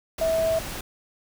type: tone in noise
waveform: sine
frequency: 650 Hz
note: E5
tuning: 24 cents flat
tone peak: -20 dBFS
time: 0.21-0.59 s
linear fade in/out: 5 ms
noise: pink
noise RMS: -34 dBFS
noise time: 0.18-0.81 s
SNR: +11 dB
effects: none

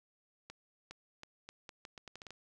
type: accelerating click train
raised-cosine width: 0.2 ms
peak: -30 dBFS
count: 12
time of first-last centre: 0.5-2.306 s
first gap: 410 ms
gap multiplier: 0.79
effects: none

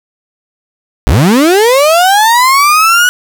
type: linear sweep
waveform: 35% pulse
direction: up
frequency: 44 to 1480 Hz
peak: -3 dBFS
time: 1.07-3.09 s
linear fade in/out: 0 ms
effects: none

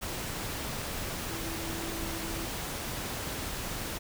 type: tone in noise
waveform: sine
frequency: 329.6 Hz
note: E4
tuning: in tune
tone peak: -40 dBFS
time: 1.29-2.47 s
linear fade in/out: 20 ms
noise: pink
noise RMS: -36 dBFS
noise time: 0.01-3.99 s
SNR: -7 dB
effects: none

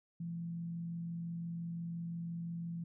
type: tone with frequency modulation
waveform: sine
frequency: 169.1 Hz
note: E3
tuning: 44 cents sharp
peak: -38 dBFS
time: 0.2-2.84 s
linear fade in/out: 5 ms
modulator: 45.8 Hz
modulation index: 0.24
effects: none

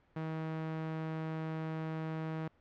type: tone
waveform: sawtooth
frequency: 159.2 Hz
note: D#3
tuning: 40 cents sharp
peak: -32 dBFS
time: 0.16-2.48 s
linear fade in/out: 5 ms
effects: pink hiss -69 dBFS RMS until 2.6 s + low-pass 2000 Hz 12 dB/octave

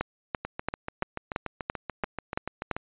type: two click trains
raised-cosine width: 0.5 ms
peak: -17 / -12 dBFS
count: 17 / 9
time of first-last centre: 0.45-2.765 / 0.01-2.713 s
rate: 6.91 / 2.96 Hz
effects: resampled to 8000 Hz

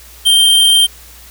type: tone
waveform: square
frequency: 3157 Hz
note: G7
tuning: 12 cents sharp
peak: -7 dBFS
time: 0.25-0.87 s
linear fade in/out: 20 ms
effects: added 60 Hz sine -40 dBFS peak until 1.3 s + white hiss -39 dBFS RMS until 1.3 s

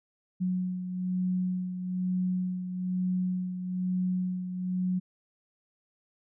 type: beating tone pair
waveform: sine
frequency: 182.8 / 183.9 Hz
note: F#3 / F#3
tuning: -21 / -10 cents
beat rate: 1.1 Hz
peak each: -28 / -36 dBFS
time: 0.4-5 s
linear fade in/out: 20 ms
effects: none

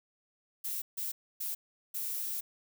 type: noise bursts at uneven times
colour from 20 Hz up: violet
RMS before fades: -36 dBFS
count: 4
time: 0.64-0.82 / 0.97-1.12 / 1.4-1.55 / 1.94-2.41 s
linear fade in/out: 10 ms
effects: none

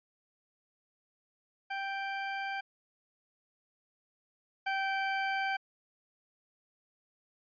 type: tone pair in turn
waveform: 20% pulse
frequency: 784 / 777.2 Hz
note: G5 / G5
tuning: 0 / -15 cents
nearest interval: unison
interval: 15 cents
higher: first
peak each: -29 / -25 dBFS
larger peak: second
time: 1.7-2.61 / 4.66-5.57 s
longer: neither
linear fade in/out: 10 ms
effects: resampled to 11025 Hz

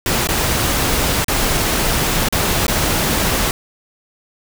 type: noise with dropouts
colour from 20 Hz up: pink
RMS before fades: -17 dBFS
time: 0.06-3.51 s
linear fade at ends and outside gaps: 1 ms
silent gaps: 0.272-0.288 / 1.245-1.282 / 2.286-2.325 / 2.667-2.681 s
effects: none

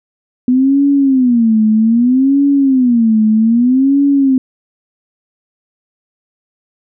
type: tone with vibrato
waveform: sine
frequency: 246.9 Hz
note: B3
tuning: in tune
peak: -7 dBFS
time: 0.48-4.38 s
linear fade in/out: 2 ms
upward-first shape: sine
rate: 0.63 Hz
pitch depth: 230 cents each way
effects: none

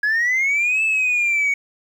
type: linear two-way sweep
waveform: sine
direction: up then down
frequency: 1661.2 to 2637 to 2227 Hz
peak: -14 dBFS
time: 0.03-1.54 s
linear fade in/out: 5 ms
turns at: 0.83 s
effects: tanh soft clip ceiling -14 dBFS + 8-bit

